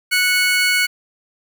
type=tone pair together; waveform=30% pulse; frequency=1474 / 2209 Hz; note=F#6 / C#7; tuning=-7 / -7 cents; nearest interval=perfect fifth; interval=700 cents; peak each=-16 / -13 dBFS; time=0.11-0.87 s; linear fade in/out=20 ms; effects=none